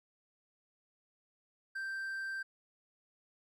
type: tone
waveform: triangle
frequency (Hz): 1568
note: G6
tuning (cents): 0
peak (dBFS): -35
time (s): 1.75-2.43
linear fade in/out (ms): 10
effects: none